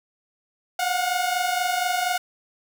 sawtooth tone pair together, 711.8 / 736 Hz, F5 / F#5, +33 / -9 cents, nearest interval minor second, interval 58 cents, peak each -21 dBFS, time 0.79-2.18 s, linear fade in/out 5 ms, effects none

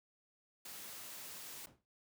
white noise, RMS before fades -49 dBFS, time 0.65-1.66 s, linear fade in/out 5 ms
brown noise with exponential decay, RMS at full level -48 dBFS, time 1.67-1.85 s, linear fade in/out 0 ms, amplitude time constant 39 ms
effects noise-tail reverb RT60 0.1 s tail -24 dB re dry + high-pass 100 Hz 12 dB/octave

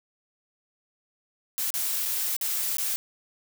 blue noise with dropouts, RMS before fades -28 dBFS, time 1.58-2.96 s, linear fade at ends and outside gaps 0 ms, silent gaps 1.704-1.74 / 2.053-2.057 / 2.365-2.412 / 2.77-2.783 s, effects none

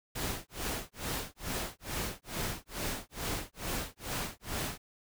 pink noise with tremolo, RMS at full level -34 dBFS, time 0.15-4.78 s, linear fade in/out 10 ms, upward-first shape sine, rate 2.3 Hz, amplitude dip 100%, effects none

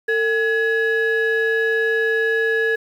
sine tone pair together, 449.7 / 1687 Hz, A4 / G#6, +38 / +27 cents, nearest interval octave + major seventh, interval 2289 cents, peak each -17 dBFS, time 0.08-2.76 s, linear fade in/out 10 ms, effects tanh soft clip ceiling -13 dBFS + 8-bit

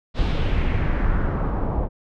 brown noise with low-pass filter sweep, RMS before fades -21 dBFS, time 0.14-1.89 s, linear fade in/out 50 ms, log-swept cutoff 4100 to 780 Hz, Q 2, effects none

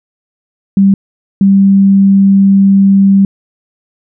sine tone pair in turn, 196 / 196 Hz, G3 / G3, 0 / 0 cents, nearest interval unison, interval 0 cents, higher neither, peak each -3 dBFS, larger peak neither, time 0.77-0.94 / 1.41-3.25 s, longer second, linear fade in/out 2 ms, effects none

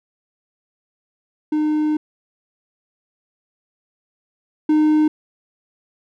triangle tone pair in turn, 304.9 / 306.5 Hz, D#4 / D#4, -35 / -26 cents, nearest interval unison, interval 9 cents, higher second, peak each -14 / -10 dBFS, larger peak second, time 1.52-1.97 / 4.69-5.08 s, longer first, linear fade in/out 5 ms, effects none

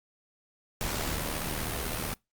pink noise with amplitude modulation, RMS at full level -30 dBFS, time 0.81-2.14 s, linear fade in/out 0 ms, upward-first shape sine, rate 75.9 Hz, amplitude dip 50%, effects noise-tail reverb RT60 0.2 s tail -24 dB re dry + Opus 48 kbps

